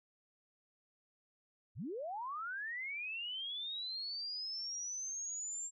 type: linear sweep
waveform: sine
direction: up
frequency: 70.2 to 7459 Hz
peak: -39 dBFS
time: 1.75-5.71 s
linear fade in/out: 50 ms
effects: none